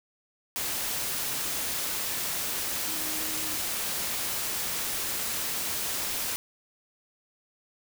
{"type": "tone in noise", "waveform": "sine", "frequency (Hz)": 311.1, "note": "D#4", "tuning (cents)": 0, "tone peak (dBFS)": -42, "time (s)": [2.88, 3.56], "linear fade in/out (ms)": 0, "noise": "white", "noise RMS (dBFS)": -31, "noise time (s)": [0.56, 6.36], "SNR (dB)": -14, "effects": []}